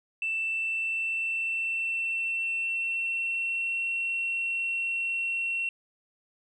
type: tone with pitch glide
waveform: sine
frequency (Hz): 2664 to 2722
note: E7 to F7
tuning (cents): +18 to -45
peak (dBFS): -26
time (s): 0.22-5.69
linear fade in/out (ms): 2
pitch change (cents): +37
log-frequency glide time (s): 0.35-3.9
effects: tanh soft clip ceiling -22 dBFS